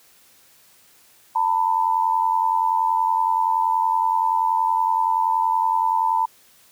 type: tone pair together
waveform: sine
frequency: 897.2 / 987.8 Hz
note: A5 / B5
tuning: +34 / 0 cents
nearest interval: major second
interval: 166 cents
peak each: -19 / -21 dBFS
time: 1.35-6.26 s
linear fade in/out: 10 ms
effects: white hiss -54 dBFS RMS until 6.71 s + high-pass 60 Hz 12 dB/octave